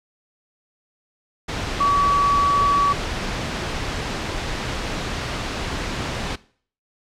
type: tone in noise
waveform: sine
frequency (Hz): 1138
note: C#6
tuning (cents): +45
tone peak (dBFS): -15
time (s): 1.8-2.93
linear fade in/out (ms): 10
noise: pink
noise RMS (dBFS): -26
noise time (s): 1.48-6.36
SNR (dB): +8
effects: noise-tail reverb RT60 0.5 s tail -20 dB re dry + low-pass 5000 Hz 12 dB/octave